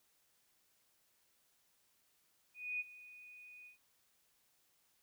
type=tone with ADSR envelope; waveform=sine; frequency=2477 Hz; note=D#7; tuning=8 cents flat; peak=-35 dBFS; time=2.54-3.78 s; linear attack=260 ms; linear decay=28 ms; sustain=-18 dB; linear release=120 ms; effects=white hiss -75 dBFS RMS until 5.02 s